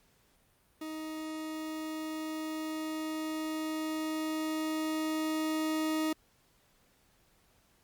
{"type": "tone with level ramp", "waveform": "40% pulse", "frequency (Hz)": 313.5, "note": "D#4", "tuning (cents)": 13, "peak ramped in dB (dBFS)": [-37, -28], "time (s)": [0.81, 6.13], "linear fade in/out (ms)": 5, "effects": ["pink hiss -68 dBFS RMS until 7.83 s", "Opus 48 kbps"]}